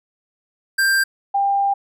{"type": "tone pair in turn", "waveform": ["square", "sine"], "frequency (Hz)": [1583, 796.3], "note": ["G6", "G5"], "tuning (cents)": [17, 27], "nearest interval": "octave", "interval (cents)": 1190, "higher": "first", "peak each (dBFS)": -15, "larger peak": "neither", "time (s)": [[0.78, 1.04], [1.34, 1.74]], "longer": "second", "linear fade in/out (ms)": 10, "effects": []}